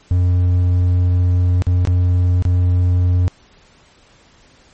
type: tone with dropouts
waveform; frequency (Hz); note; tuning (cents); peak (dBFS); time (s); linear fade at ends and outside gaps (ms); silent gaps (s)
triangle; 89.5; F2; +43; -9; 0.11-3.28; 0; 1.621-1.668 / 1.851-1.873 / 2.424-2.452
effects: pink hiss -50 dBFS RMS until 4.73 s + MP3 32 kbps